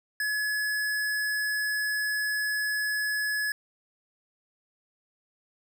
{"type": "tone", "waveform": "square", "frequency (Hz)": 1700, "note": "G#6", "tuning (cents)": 40, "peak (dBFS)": -27, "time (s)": [0.2, 3.52], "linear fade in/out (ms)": 2, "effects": []}